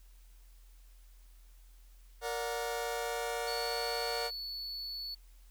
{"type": "chord", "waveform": "sawtooth", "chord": "Bb augmented", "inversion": "none", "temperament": "just", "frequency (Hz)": [466.2, 582.7, 728.4], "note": ["Bb4", "D5", "F#5"], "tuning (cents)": [0, -14, -27], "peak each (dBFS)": [-33, -37, -35], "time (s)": [2.21, 4.31], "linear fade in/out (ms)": 50}
{"type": "tone", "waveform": "triangle", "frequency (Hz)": 4435, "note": "C#8", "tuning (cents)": 0, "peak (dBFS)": -37, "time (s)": [3.47, 5.15], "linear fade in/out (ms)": 10}
{"effects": ["added 42 Hz sine -54 dBFS peak until 5.5 s", "white hiss -68 dBFS RMS until 5.5 s"]}